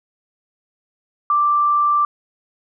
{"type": "tone", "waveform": "sine", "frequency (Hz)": 1176, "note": "D6", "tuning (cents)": 2, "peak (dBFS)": -13, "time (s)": [1.3, 2.05], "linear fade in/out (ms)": 2, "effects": []}